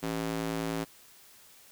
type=tone with high-pass filter; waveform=square; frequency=55 Hz; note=A1; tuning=in tune; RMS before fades=-33 dBFS; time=0.02-0.85 s; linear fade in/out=20 ms; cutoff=230 Hz; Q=1.3; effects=white hiss -56 dBFS RMS until 1.71 s